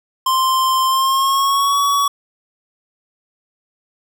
square tone with pitch glide, 1046.5 to 1128.1 Hz, C6 to C#6, 0 to +30 cents, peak -14 dBFS, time 0.26-2.08 s, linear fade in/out 5 ms, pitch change +130 cents, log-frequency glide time 0.85-1.79 s, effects none

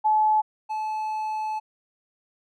sine / triangle tone pair in turn, 860 / 864.4 Hz, A5 / A5, -40 / -31 cents, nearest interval unison, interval 9 cents, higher second, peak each -17 / -24 dBFS, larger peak first, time 0.04-0.42 / 0.69-1.6 s, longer second, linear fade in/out 20 ms, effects none

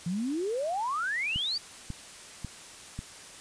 sine exponential sweep, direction up, 164.2 to 4779 Hz, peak -28 dBFS, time 0.06-1.58 s, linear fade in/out 5 ms
click train, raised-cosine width 5 ms, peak -23 dBFS, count 4, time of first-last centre 1.36-2.99 s, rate 1.84 Hz
effects white hiss -47 dBFS RMS until 3.4 s + resampled to 22050 Hz

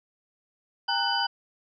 sine tone cluster, 805 / 920 / 1485 / 3008 / 4808 Hz, G5 / A#5 / F#6 / F#7 / D8, +46 / -23 / +6 / +28 / +40 cents, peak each -30 dBFS, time 0.88-1.27 s, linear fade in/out 10 ms, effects none

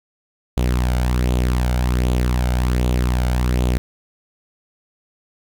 sawtooth tone with flanger, 61.74 Hz, B1, in tune, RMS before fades -18 dBFS, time 0.57-3.78 s, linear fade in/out 0 ms, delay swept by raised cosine 0.28 to 1.38 ms, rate 1.3 Hz, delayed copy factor +0.5, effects none

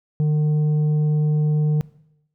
sine tone with tanh clipping, 151.5 Hz, D#3, 46 cents flat, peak -17 dBFS, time 0.2-1.81 s, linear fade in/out 0 ms, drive 5 dB, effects noise-tail reverb RT60 0.8 s tail -20 dB re dry

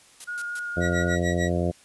blue noise bursts, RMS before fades -36 dBFS, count 3, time 0.2-0.595 s, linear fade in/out 5 ms, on 45 ms, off 130 ms
sine tone with vibrato, 1433 Hz, F6, 44 cents sharp, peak -29 dBFS, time 0.27-1.16 s, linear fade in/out 20 ms, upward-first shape triangle, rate 4 Hz, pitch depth 15 cents each way
harmonic tone, 87.31 Hz, F2, in tune, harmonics 1 / 2 / 3 / 4 / 5 / 6 / 7 / 8, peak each -27 / -27 / -33 / -30 / -34 / -32 / -31 / -36 dBFS, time 0.76-1.72 s, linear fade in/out 20 ms
40% pulse tone with tremolo, 1924 Hz, B6, 46 cents flat, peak -26 dBFS, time 0.8-1.52 s, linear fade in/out 50 ms, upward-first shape sine, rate 6.7 Hz, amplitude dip 95%
effects white hiss -54 dBFS RMS until 1.84 s + resampled to 24000 Hz

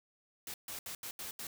white noise bursts at uneven times, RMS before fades -43 dBFS, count 6, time 0.47-0.54 / 0.68-0.79 / 0.86-0.95 / 1.03-1.11 / 1.19-1.31 / 1.39-1.47 s, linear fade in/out 2 ms, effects none

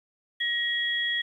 sine tone pair together, 1900 / 3317 Hz, A#6 / G#7, +33 / -3 cents, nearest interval minor seventh, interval 964 cents, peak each -27 / -28 dBFS, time 0.4-1.22 s, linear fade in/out 10 ms, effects 10-bit

